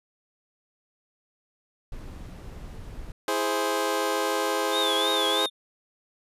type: noise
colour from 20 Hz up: brown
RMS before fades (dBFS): -39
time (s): 1.92-3.12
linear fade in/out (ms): 2
type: chord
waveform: 20% pulse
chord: E augmented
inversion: none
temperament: equal with one note detuned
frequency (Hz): 328.7 / 415.3 / 523.3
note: E4 / G#4 / B#4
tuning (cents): -5 / 0 / 0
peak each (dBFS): -26 / -23 / -23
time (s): 3.28-5.46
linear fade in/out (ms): 2
type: tone with vibrato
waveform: triangle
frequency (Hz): 3520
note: A7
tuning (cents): 0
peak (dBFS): -24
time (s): 4.71-5.5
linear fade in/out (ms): 50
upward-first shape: triangle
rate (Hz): 3.1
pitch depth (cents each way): 120
effects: resampled to 32000 Hz